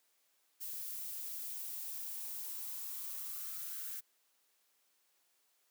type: noise with high-pass filter sweep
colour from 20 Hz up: violet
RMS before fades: -43 dBFS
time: 0.6-4.01 s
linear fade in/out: 20 ms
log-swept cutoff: 460 to 1500 Hz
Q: 4.9
effects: white hiss -75 dBFS RMS until 5.7 s + high-pass 300 Hz 12 dB/octave